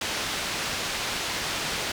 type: low-pass noise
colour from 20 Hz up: white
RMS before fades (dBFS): -30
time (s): 0.01-1.92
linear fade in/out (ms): 5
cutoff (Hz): 4600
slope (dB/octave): 12
effects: none